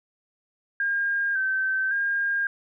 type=tone with vibrato; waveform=sine; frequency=1579 Hz; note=G6; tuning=12 cents sharp; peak=-22 dBFS; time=0.8-2.47 s; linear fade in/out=2 ms; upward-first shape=square; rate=0.9 Hz; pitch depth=37 cents each way; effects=none